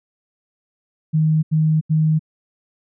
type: tone bursts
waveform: sine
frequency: 156.5 Hz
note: D#3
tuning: 10 cents sharp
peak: -13 dBFS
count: 3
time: 1.13-2.194 s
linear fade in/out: 20 ms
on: 300 ms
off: 82 ms
effects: none